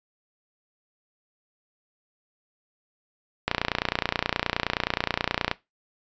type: click train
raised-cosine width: 0.3 ms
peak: -6 dBFS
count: 61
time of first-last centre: 3.48-5.514 s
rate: 29.5 Hz
effects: noise-tail reverb RT60 0.2 s tail -18 dB re dry + resampled to 16000 Hz